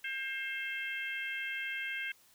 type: harmonic tone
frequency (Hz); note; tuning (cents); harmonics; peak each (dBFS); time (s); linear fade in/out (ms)
532; C5; +29; 3 / 4 / 5 / 6; -39 / -39 / -42 / -46; 0.04-2.12; 5
effects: white hiss -64 dBFS RMS until 2.34 s